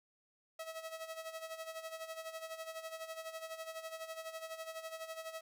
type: tone with tremolo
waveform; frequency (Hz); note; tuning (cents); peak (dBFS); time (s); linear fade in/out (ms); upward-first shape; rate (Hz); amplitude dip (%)
sawtooth; 646; E5; -35; -37; 0.59-5.41; 5; sine; 12; 70
effects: none